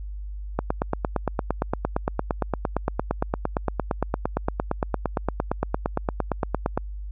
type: click train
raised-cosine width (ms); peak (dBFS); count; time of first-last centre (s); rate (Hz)
1; -8; 55; 0.59-6.776; 8.73
effects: added 50 Hz sine -31 dBFS peak until 7.11 s